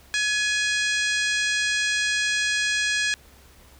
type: harmonic tone with a mistuned harmonic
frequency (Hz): 830.6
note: G#5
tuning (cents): 0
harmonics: 2 / 3 / 4 / 5 / 6 / 7 / 8 / 9 / 10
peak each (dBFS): -24 / -28 / -30 / -32 / -34 / -35 / -36 / -37 / -38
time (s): 0.14-3.14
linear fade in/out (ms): 0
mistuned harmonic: 2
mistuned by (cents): +33
effects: added 67 Hz sine -53 dBFS peak until 3.79 s + pink hiss -53 dBFS RMS until 3.79 s